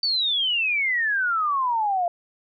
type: exponential sweep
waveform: sine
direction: down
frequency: 4600 to 680 Hz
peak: -20 dBFS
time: 0.03-2.08 s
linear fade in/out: 2 ms
effects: none